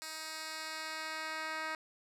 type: tone with band-pass filter sweep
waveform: 10% pulse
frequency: 315.4 Hz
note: D#4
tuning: 24 cents sharp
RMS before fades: -41 dBFS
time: 0.02-1.75 s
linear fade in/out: 0 ms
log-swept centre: 6400 to 2000 Hz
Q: 0.76
effects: none